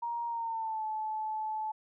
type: tone with pitch glide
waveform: sine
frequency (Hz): 940 to 867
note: A#5 to A5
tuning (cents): +14 to -26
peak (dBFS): -32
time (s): 0.02-1.72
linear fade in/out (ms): 10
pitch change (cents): -140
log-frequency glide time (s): 0.27-0.84
effects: none